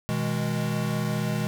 square chord, G# minor, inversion first, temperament equal with one note detuned, 123.47 / 158.92 / 207.7 Hz, B2 / D#3 / G#3, 0 / +37 / 0 cents, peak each -30 dBFS, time 0.09-1.47 s, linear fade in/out 0 ms, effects none

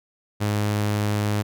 sawtooth tone, 104.3 Hz, G#2, 8 cents sharp, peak -17 dBFS, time 0.4-1.43 s, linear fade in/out 20 ms, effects none

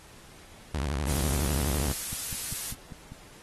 sawtooth tone with vibrato, 70.9 Hz, C#2, 40 cents sharp, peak -24 dBFS, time 0.74-1.92 s, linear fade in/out 0 ms, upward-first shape triangle, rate 12 Hz, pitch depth 250 cents each way
blue noise, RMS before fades -32 dBFS, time 1.05-2.75 s, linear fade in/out 50 ms
click train, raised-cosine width 5 ms, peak -28 dBFS, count 6, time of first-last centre 2.13-3.12 s, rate 5.05 Hz
effects pink hiss -52 dBFS RMS until 3.42 s + AAC 32 kbps

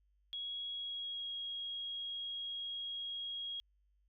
sine tone with pitch glide, 3322 to 3286 Hz, G#7 to G#7, 0 to -19 cents, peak -39 dBFS, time 0.33-3.6 s, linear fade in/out 0 ms, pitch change -19 cents, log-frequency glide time 0.71-1.32 s, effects added 50 Hz sine -70 dBFS peak until 4.08 s

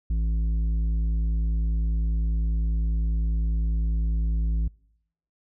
sine tone with tanh clipping, 55 Hz, A1, in tune, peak -23 dBFS, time 0.1-4.68 s, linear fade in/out 5 ms, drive 8 dB, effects noise-tail reverb RT60 0.8 s tail -26 dB re dry

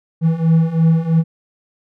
triangle beating tone pair, 161.2 / 164.2 Hz, E3 / E3, -38 / -6 cents, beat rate 3 Hz, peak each -14 / -11 dBFS, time 0.21-1.24 s, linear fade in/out 50 ms, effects none

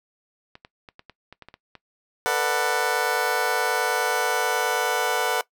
clicks, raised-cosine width 0.3 ms, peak -26 dBFS, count 10, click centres 0.554 / 0.649 / 0.888 / 0.994 / 1.097 / 1.326 / 1.423 / 1.486 / 1.541 / 1.753 s
20% pulse chord, B minor seventh, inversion third, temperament just, 444.5 / 493.9 / 592.7 / 740.8 Hz, A4 / B4 / D5 / F#5, +18 / 0 / +16 / +2 cents, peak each -22 / -22 / -26 / -21 dBFS, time 2.26-5.41 s, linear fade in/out 0 ms
effects noise-tail reverb RT60 0.1 s tail -19 dB re dry

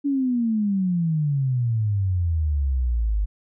sine exponential sweep, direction down, 288.4 to 49.38 Hz, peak -19 dBFS, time 0.04-3.26 s, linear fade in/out 20 ms, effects none

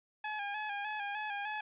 20% pulse tone with vibrato, 830.6 Hz, G#5, in tune, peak -31 dBFS, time 0.24-1.61 s, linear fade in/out 5 ms, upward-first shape square, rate 3.3 Hz, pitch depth 44 cents each way, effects resampled to 8000 Hz + 12-bit

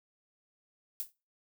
violet noise with exponential decay, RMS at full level -32 dBFS, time 1-1.12 s, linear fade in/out 0 ms, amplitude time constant 24 ms, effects noise-tail reverb RT60 0.3 s tail -22 dB re dry

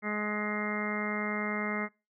harmonic tone, 210 Hz, G#3, 19 cents sharp, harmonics 1 / 2 / 3 / 4 / 5 / 6 / 7 / 8 / 9 / 10, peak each -34 / -39 / -41 / -44 / -45 / -39 / -45 / -46 / -41 / -36 dBFS, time 0.02-1.89 s, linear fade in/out 50 ms, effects noise-tail reverb RT60 0.3 s tail -25 dB re dry

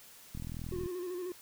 click train, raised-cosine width 5 ms, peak -29 dBFS, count 22, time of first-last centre 0.35-0.86 s, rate 41.2 Hz
triangle tone with vibrato, 359.5 Hz, F#4, 50 cents flat, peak -34 dBFS, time 0.72-1.32 s, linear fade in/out 2 ms, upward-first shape square, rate 13 Hz, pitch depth 42 cents each way
effects white hiss -55 dBFS RMS until 1.41 s

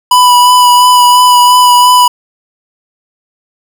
square tone with vibrato, 987.8 Hz, B5, in tune, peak -3 dBFS, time 0.11-2.08 s, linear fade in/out 5 ms, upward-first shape sine, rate 2.9 Hz, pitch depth 16 cents each way, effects none

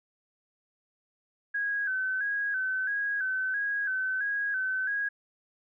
sine tone with vibrato, 1585 Hz, G6, 19 cents sharp, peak -27 dBFS, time 1.54-5.09 s, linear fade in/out 10 ms, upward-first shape square, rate 1.5 Hz, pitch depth 67 cents each way, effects none

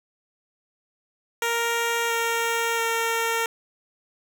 10% pulse tone with pitch steps, 466.2 / 462.2 / 458.2 Hz, A#4 / A#4 / A#4, 0 / -15 / -30 cents, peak -14 dBFS, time 1.42-3.46 s, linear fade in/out 2 ms, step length 680 ms, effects none

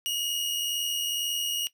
sawtooth tone pair together, 2869 / 2951 Hz, F7 / F#7, +46 / -5 cents, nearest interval unison, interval 49 cents, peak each -24 / -33 dBFS, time 0.06-1.67 s, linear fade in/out 0 ms, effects noise-tail reverb RT60 0.1 s tail -17 dB re dry

